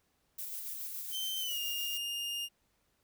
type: noise with tremolo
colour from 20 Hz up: violet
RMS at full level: -40 dBFS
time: 0.38-1.98 s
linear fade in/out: 10 ms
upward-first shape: square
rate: 7.1 Hz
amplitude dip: 25%
type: tone with pitch glide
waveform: 40% pulse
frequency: 3100 to 2826 Hz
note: G7 to F7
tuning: -20 to +20 cents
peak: -34 dBFS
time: 1.11-2.49 s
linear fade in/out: 50 ms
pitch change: -160 cents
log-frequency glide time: 1.4-1.59 s
effects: pink hiss -75 dBFS RMS until 3.03 s